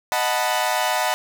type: chord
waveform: sawtooth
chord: B dominant seventh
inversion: first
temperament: equal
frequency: 622.3 / 740 / 880 / 987.8 Hz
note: D#5 / F#5 / A5 / B5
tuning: 0 / 0 / 0 / 0 cents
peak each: -22 / -20 / -22 / -22 dBFS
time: 0.12-1.14 s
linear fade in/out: 0 ms
effects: none